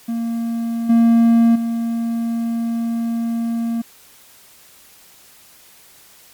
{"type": "tone with level steps", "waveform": "triangle", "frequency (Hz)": 231.1, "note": "A#3", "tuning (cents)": -15, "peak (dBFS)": [-17, -7, -16], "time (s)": [0.08, 3.82], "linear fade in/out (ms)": 10, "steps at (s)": [0.89, 1.55], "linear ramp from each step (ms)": 10, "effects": ["white hiss -47 dBFS RMS until 6.33 s", "MP3 96 kbps"]}